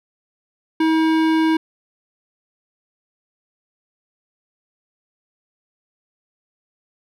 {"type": "tone with hard clipping", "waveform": "sine", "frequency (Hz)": 320, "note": "D#4", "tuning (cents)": 49, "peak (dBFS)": -16, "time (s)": [0.8, 1.57], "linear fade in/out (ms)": 5, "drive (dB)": 17, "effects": []}